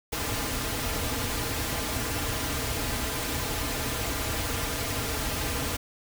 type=noise with comb filter; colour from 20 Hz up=pink; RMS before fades=-30 dBFS; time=0.12-5.77 s; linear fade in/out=10 ms; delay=5.4 ms; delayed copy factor=-0.65; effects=none